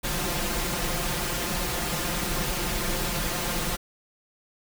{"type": "noise with comb filter", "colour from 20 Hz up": "pink", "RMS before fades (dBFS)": -28, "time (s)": [0.03, 3.77], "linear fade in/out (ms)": 20, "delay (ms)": 5.7, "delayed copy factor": 0.75, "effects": []}